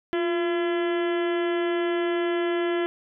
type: harmonic tone with a mistuned harmonic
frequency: 338.9 Hz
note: E4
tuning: 48 cents sharp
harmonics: 1 / 2 / 3 / 4 / 5 / 6 / 7 / 8 / 9 / 10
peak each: -23 / -32 / -38 / -38 / -36 / -39 / -45 / -46 / -41 / -47 dBFS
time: 0.13-2.86 s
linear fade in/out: 0 ms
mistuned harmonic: 1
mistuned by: +52 cents
effects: none